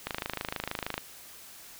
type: click train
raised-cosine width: 0.3 ms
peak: -15 dBFS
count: 25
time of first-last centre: 0.07-0.979 s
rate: 26.4 Hz
effects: white hiss -49 dBFS RMS until 1.79 s